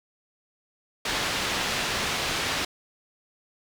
white low-pass noise, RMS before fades -28 dBFS, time 1.05-2.65 s, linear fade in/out 5 ms, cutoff 3900 Hz, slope 12 dB/octave, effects none

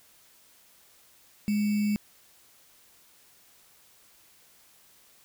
sine tone with sample-and-hold, 208.2 Hz, G#3, 5 cents sharp, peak -23 dBFS, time 1.48-1.96 s, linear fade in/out 0 ms, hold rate 2450 Hz, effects white hiss -59 dBFS RMS until 5.24 s

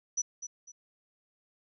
sine tone with echo, 5920 Hz, F#8, in tune, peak -27 dBFS, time 0.17-0.22 s, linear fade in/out 10 ms, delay 250 ms, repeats 2, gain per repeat -10 dB, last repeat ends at 0.72 s, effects none

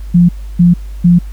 sine tone bursts, 174.61 Hz, F3, in tune, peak -3 dBFS, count 3, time 0.14-1.19 s, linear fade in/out 10 ms, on 150 ms, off 300 ms, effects added 50 Hz sine -22 dBFS peak until 1.32 s + pink hiss -45 dBFS RMS until 1.32 s

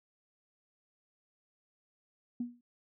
sine tone with exponential decay, 241.5 Hz, B3, 39 cents flat, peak -29 dBFS, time 2.4-2.61 s, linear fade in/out 5 ms, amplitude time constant 45 ms, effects noise-tail reverb RT60 0.2 s tail -26 dB re dry + tanh soft clip ceiling -25 dBFS

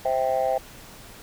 sine chord, C major, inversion none, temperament just, 523.3 / 654.1 / 784.9 Hz, C5 / E5 / G5, 0 / -14 / +2 cents, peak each -24 dBFS, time 0.05-0.58 s, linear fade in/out 5 ms, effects tanh soft clip ceiling -14 dBFS + pink hiss -45 dBFS RMS until 1.22 s

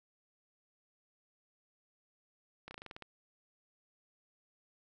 slowing click train, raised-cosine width 0.3 ms, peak -30 dBFS, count 9, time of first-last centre 2.68-3.023 s, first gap 30 ms, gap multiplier 1.1, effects none

